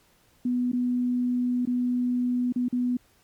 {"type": "tone with dropouts", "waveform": "sine", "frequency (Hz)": 246.9, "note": "B3", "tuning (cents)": 0, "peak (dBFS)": -22, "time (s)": [0.45, 2.97], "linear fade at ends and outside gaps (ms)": 5, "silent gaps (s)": [[0.718, 0.731], [1.654, 1.672], [2.524, 2.559], [2.684, 2.726]], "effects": ["pink hiss -62 dBFS RMS until 3.23 s", "MP3 96 kbps"]}